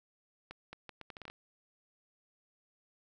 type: accelerating click train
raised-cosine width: 0.3 ms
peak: -29 dBFS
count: 10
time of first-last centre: 0.51-1.3 s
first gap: 220 ms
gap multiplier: 0.74
effects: none